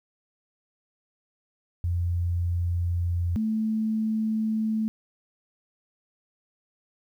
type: tone pair in turn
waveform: sine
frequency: 86.9 / 219 Hz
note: F2 / A3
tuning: -8 / -8 cents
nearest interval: octave + major third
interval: 1600 cents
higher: second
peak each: -23 dBFS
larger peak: neither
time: 1.84-3.36 / 3.36-4.88 s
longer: neither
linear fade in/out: 0 ms
effects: 10-bit